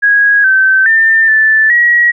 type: tone with pitch steps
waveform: sine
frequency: 1652 / 1544 / 1796 / 1757 / 1909 Hz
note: G#6 / G6 / A6 / A6 / A#6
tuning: -10 / -27 / +35 / -3 / +41 cents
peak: -5 dBFS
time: 0.02-2.12 s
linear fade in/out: 20 ms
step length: 420 ms
effects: none